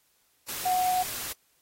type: tone in noise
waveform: sine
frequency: 735 Hz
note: F#5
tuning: 12 cents flat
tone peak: -23 dBFS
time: 0.65-1.03 s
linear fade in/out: 10 ms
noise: white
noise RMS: -35 dBFS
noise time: 0.48-1.33 s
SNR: +9 dB
effects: white hiss -68 dBFS RMS until 1.61 s + AAC 48 kbps